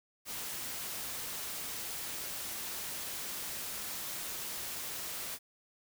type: noise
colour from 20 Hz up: white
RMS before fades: -40 dBFS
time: 0.25-5.39 s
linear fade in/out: 50 ms
effects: none